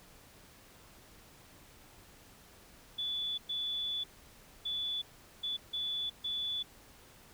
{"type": "tone bursts at uneven times", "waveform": "sine", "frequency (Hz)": 3456, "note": "A7", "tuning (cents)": -32, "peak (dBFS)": -33, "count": 6, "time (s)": [[2.98, 3.38], [3.49, 4.04], [4.65, 5.02], [5.43, 5.57], [5.73, 6.1], [6.24, 6.63]], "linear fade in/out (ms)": 10, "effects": ["pink hiss -58 dBFS RMS until 7.33 s"]}